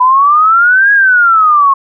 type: exponential two-way sweep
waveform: sine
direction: up then down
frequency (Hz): 990 to 1661.2 to 1080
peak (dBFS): -4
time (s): 0-1.74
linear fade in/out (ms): 10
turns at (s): 0.92
effects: none